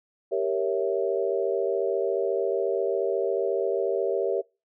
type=chord; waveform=sine; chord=G diminished seventh; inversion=none; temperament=equal; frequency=392 / 466.2 / 554.4 / 659.3 Hz; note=G4 / Bb4 / Db5 / Fb5; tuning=0 / 0 / 0 / 0 cents; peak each=-27 / -28 / -29 / -31 dBFS; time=0.31-4.42 s; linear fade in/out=20 ms; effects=noise-tail reverb RT60 0.3 s tail -26 dB re dry